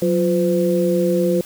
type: tone cluster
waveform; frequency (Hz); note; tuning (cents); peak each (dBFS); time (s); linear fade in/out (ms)
sine; 182.3 / 350.9 / 511; F#3 / F4 / C5; -25 / +8 / -41; -19; 0.02-1.41; 2
effects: white hiss -39 dBFS RMS until 1.45 s